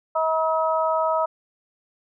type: harmonic tone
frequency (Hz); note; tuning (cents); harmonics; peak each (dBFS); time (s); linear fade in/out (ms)
319.8; D#4; +48; 2 / 3 / 4; -22 / -24 / -25; 0.15-1.26; 10
effects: none